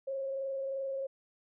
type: tone with frequency modulation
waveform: sine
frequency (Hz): 541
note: C#5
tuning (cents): -42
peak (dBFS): -33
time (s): 0.07-1.07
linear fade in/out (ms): 10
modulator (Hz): 22.9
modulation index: 0.35
effects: none